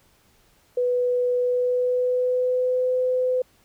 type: tone with pitch glide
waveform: sine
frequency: 493.9 to 506.9 Hz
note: B4 to B4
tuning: 0 to +45 cents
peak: -19 dBFS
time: 0.77-3.42 s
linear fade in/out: 5 ms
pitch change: +45 cents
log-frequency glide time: 1.38-2.95 s
effects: pink hiss -60 dBFS RMS until 3.64 s